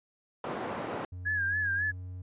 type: band-pass noise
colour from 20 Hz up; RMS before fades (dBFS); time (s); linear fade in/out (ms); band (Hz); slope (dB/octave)
white; -36; 0.44-1.05; 2; 150 to 850; 12
type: tone with pitch glide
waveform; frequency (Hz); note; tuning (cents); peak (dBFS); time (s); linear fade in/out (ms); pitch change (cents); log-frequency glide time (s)
triangle; 90.3 to 91.24; F#2 to F#2; -42 to -24; -36; 1.12-2.22; 5; +18; 1.36-1.64
type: tone with vibrato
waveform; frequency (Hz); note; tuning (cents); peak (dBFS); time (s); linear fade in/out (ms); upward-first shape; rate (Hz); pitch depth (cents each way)
sine; 1655; G#6; -6; -27; 1.25-1.92; 20; sine; 3.7; 77
effects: resampled to 8000 Hz